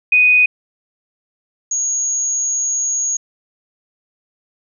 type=tone pair in turn; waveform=sine; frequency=2489 / 6645 Hz; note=D#7 / G#8; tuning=0 / 0 cents; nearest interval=octave + perfect fourth; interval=1700 cents; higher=second; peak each=-8 / -16 dBFS; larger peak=first; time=0.12-0.46 / 1.71-3.17 s; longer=second; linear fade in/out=5 ms; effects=none